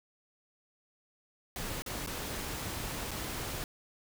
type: noise with dropouts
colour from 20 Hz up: pink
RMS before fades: -38 dBFS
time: 1.56-3.64 s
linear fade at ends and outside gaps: 1 ms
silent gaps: 1.821-1.862 / 2.063-2.072 / 3.109-3.114 s
effects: none

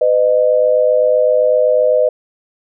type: tone pair together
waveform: sine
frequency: 505.2 / 613 Hz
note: B4 / D#5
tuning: +39 / -26 cents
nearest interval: minor third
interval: 335 cents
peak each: -12 dBFS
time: 0.01-2.09 s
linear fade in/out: 5 ms
effects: none

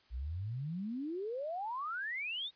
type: exponential sweep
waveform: sine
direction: up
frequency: 56 to 3805 Hz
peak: -36 dBFS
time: 0.1-2.51 s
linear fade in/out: 50 ms
effects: white hiss -67 dBFS RMS until 2.55 s + resampled to 11025 Hz

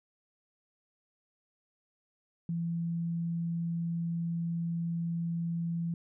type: tone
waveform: sine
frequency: 168.4 Hz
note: E3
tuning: 37 cents sharp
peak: -30 dBFS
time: 2.49-5.94 s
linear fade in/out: 2 ms
effects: none

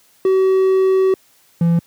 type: tone pair in turn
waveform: triangle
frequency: 379.6 / 169.09 Hz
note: F#4 / E3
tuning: +44 / +44 cents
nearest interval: octave + major second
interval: 1400 cents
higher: first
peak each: -9 dBFS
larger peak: neither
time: 0.25-1.14 / 1.61-1.79 s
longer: first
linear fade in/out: 2 ms
effects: white hiss -54 dBFS RMS until 1.86 s + high-pass 80 Hz 12 dB/octave

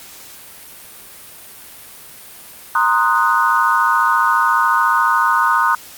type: chord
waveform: sine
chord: C half-diminished seventh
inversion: third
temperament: equal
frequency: 932.3 / 1046.5 / 1244.5 / 1480 Hz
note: Bb5 / C6 / Eb6 / Gb6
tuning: 0 / 0 / 0 / 0 cents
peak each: -18 / -18 / -16 / -18 dBFS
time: 2.75-5.75 s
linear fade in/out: 2 ms
effects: white hiss -38 dBFS RMS until 5.97 s + Opus 48 kbps

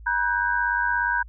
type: tone cluster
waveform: sine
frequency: 957 / 1509 / 1606 Hz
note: A#5 / F#6 / G6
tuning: +45 / +34 / +41 cents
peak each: -25 dBFS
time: 0.06-1.23 s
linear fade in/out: 10 ms
effects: added 55 Hz sine -40 dBFS peak until 1.28 s

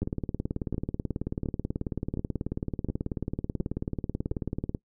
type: two click trains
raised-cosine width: 3 ms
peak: -18 / -17 dBFS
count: 7 / 88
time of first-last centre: 0.03-4.316 / 0.02-4.748 s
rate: 1.4 / 18.4 Hz
effects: noise-tail reverb RT60 0.1 s tail -21 dB re dry

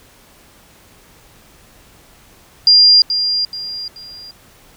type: tone with echo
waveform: sine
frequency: 4800 Hz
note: D8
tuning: 37 cents sharp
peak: -5 dBFS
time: 2.67-3.02 s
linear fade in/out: 2 ms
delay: 430 ms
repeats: 3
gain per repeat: -9 dB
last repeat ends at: 4.31 s
effects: pink hiss -47 dBFS RMS until 4.76 s

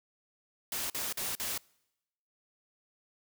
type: noise bursts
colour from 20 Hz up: white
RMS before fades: -35 dBFS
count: 4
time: 0.72-1.578 s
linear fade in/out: 2 ms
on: 180 ms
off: 46 ms
effects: noise-tail reverb RT60 0.9 s tail -26 dB re dry

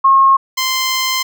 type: tone pair in turn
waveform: sine / 10% pulse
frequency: 1081 / 1041.3 Hz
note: C#6 / C6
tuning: -44 / -9 cents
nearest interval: minor second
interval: 65 cents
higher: first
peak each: -6 dBFS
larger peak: neither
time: 0.04-0.37 / 0.57-1.23 s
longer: second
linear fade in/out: 10 ms
effects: none

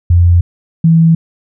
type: tone pair in turn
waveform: sine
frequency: 86.9 / 164.05 Hz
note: F2 / E3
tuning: -8 / -8 cents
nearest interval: major seventh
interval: 1100 cents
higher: second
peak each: -4 dBFS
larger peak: neither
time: 0.1-0.41 / 0.84-1.15 s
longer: neither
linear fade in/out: 5 ms
effects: none

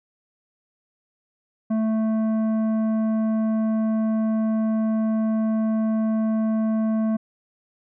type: tone with tanh clipping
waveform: triangle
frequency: 220 Hz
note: A3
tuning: in tune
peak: -21 dBFS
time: 1.7-7.17 s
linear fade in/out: 10 ms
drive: 14 dB
effects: none

